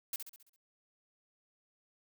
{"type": "noise with echo", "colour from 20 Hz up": "blue", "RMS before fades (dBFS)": -37, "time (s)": [0.13, 0.16], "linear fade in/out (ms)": 2, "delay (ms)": 67, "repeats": 6, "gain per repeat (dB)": -6, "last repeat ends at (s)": 0.562, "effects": []}